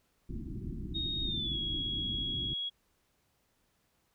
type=low-pass noise; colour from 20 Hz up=pink; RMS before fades=-39 dBFS; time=0.29-2.54 s; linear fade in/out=10 ms; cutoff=360 Hz; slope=96 dB/octave
type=tone with pitch glide; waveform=sine; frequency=3729 to 3322 Hz; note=A#7 to G#7; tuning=0 to 0 cents; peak=-33 dBFS; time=0.94-2.7 s; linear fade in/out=20 ms; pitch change=-200 cents; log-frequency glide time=1.24-1.57 s
effects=pink hiss -74 dBFS RMS until 4.14 s